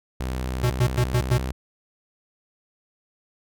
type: tone with pitch glide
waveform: sawtooth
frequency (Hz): 63.7 to 64.37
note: C2 to C2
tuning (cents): -46 to -28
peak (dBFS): -22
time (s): 0.2-1.52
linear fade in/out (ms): 5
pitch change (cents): +18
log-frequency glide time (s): 0.59-1.28
type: tone bursts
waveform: square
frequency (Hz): 122.8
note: B2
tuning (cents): -9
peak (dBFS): -18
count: 5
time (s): 0.63-1.38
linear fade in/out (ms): 10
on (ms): 74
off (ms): 95
effects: none